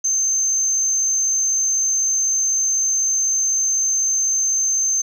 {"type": "tone", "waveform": "sine", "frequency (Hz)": 6272, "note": "G8", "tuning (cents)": 0, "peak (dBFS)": -15, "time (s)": [0.04, 5.02], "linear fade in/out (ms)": 10, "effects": ["tanh soft clip ceiling -12 dBFS", "9-bit"]}